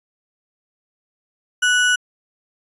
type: tone with sample-and-hold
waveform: sine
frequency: 1480 Hz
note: F#6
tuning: in tune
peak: -13 dBFS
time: 1.62-1.96 s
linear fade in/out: 10 ms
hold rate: 4410 Hz
effects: resampled to 24000 Hz